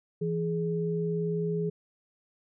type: tone pair together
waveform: sine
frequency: 166.32 / 419.1 Hz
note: E3 / G#4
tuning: +16 / +16 cents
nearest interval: octave + major third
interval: 1600 cents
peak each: -29 / -30 dBFS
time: 0.21-1.7 s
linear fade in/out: 10 ms
effects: none